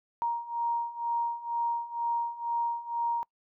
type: beating tone pair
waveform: sine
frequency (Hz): 937 / 939.1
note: A#5 / A#5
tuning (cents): +9 / +13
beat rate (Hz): 2.1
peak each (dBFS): -33 / -30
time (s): 0.22-3.23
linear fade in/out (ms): 0
effects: noise-tail reverb RT60 0.1 s tail -25 dB re dry